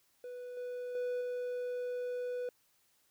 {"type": "tone with level steps", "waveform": "triangle", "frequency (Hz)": 493.9, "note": "B4", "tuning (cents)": 0, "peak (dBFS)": [-40, -36, -31, -33], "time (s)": [0.24, 2.49], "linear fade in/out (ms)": 2, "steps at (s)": [0.57, 0.95, 1.21], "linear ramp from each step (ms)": 2, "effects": ["white hiss -72 dBFS RMS until 3.1 s"]}